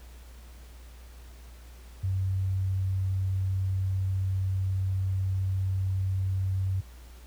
sine tone, 95.1 Hz, F#2, 48 cents sharp, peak -25 dBFS, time 2.03-6.81 s, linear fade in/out 10 ms, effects added 60 Hz sine -45 dBFS peak until 7.26 s + pink hiss -56 dBFS RMS until 7.26 s

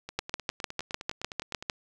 two click trains, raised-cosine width 0.2 ms, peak -21 / -11 dBFS, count 16 / 11, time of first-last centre 0.09-1.625 / 0.19-1.698 s, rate 9.77 / 6.63 Hz, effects none

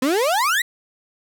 35% pulse exponential sweep, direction up, 246.9 to 2011 Hz, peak -15 dBFS, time 0.02-0.62 s, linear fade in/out 5 ms, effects none

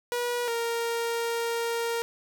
sawtooth tone pair in turn, 483.6 / 465.2 Hz, B4 / A#4, -36 / -4 cents, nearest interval minor second, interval 68 cents, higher first, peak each -23 dBFS, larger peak neither, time 0.12-0.48 / 0.48-2.02 s, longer second, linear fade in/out 0 ms, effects none

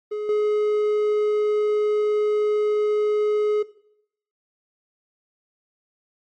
triangle tone with level steps, 421.5 Hz, G#4, 26 cents sharp, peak -22 / -15 dBFS, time 0.11-3.63 s, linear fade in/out 10 ms, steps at 0.29 s, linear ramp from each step 2 ms, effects noise-tail reverb RT60 0.7 s tail -18 dB re dry + MP3 32 kbps

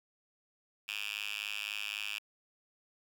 5% pulse tone with high-pass filter, 103.83 Hz, G#2, in tune, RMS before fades -39 dBFS, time 0.88-2.19 s, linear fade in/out 10 ms, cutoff 2500 Hz, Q 7, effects 10-bit

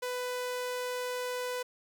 sawtooth tone, 497.7 Hz, B4, 13 cents sharp, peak -29 dBFS, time 0.02-1.63 s, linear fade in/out 10 ms, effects none

